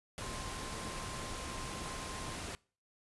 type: tone in noise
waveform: sine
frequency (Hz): 1049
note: C6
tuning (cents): +4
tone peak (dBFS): -48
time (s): 0.22-2.35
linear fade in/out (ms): 0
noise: pink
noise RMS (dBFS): -42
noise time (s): 0.18-2.55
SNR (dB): -9
effects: noise-tail reverb RT60 0.4 s tail -24 dB re dry + resampled to 24000 Hz